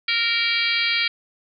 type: harmonic tone with a mistuned harmonic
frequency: 464.3 Hz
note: A#4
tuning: 7 cents flat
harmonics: 3 / 4 / 5 / 6 / 7 / 8 / 9 / 10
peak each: -31 / -29 / -22 / -31 / -26 / -31 / -29 / -28 dBFS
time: 0.08-1.08 s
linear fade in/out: 5 ms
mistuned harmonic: 8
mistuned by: +60 cents
effects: none